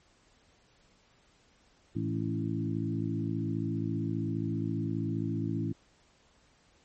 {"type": "harmonic tone with a mistuned harmonic", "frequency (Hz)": 55, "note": "A1", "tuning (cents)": 0, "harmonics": [2, 3, 4, 5, 6], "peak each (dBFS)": [-34, -35, -38, -36, -37], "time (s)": [1.95, 5.73], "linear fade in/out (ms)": 10, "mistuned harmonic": 5, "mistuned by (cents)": 23, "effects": ["pink hiss -65 dBFS RMS until 6.84 s", "MP3 32 kbps"]}